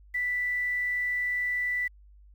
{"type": "tone with quantisation", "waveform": "sine", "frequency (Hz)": 1975.5, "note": "B6", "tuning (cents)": 0, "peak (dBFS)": -26, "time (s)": [0.14, 1.88], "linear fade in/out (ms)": 10, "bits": 9, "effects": ["added 50 Hz sine -51 dBFS peak until 2.34 s"]}